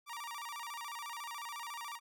sawtooth tone with vibrato, 1046.5 Hz, C6, in tune, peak -38 dBFS, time 0.06-2 s, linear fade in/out 50 ms, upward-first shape square, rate 14 Hz, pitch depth 190 cents each way, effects none

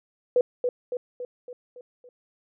sine tone with echo, 493.9 Hz, B4, in tune, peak -16 dBFS, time 0.36-0.41 s, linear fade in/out 2 ms, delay 280 ms, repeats 6, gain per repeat -5 dB, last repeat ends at 2.09 s, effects none

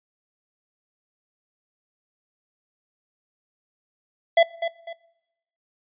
square tone with echo, 670 Hz, E5, 28 cents sharp, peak -13 dBFS, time 4.37-4.43 s, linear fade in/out 5 ms, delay 250 ms, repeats 2, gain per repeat -10 dB, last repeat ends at 4.93 s, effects noise-tail reverb RT60 0.9 s tail -21 dB re dry + resampled to 8000 Hz

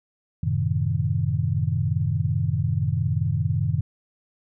sine chord, F# diminished seventh, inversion none, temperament equal, 92.5 / 110 / 130.81 / 155.56 Hz, F#2 / A2 / C3 / Eb3, 0 / 0 / 0 / 0 cents, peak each -26 dBFS, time 0.43-3.81 s, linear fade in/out 5 ms, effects none

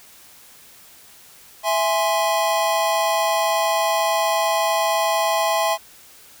square chord, E augmented, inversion none, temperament equal, 659.3 / 830.6 / 1046.5 Hz, E5 / G#5 / B#5, 0 / 0 / 0 cents, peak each -22 / -23 / -24 dBFS, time 1.63-5.78 s, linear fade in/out 50 ms, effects white hiss -47 dBFS RMS until 6.4 s

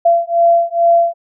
sine beating tone pair, 680 / 682.3 Hz, F5 / F5, -46 / -41 cents, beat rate 2.3 Hz, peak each -12 dBFS, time 0.05-1.14 s, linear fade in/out 10 ms, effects none

